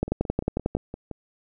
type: two click trains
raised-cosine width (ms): 2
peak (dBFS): -9 / -20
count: 9 / 7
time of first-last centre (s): 0.03-0.751 / 0.08-1.113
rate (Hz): 11.1 / 5.81
effects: none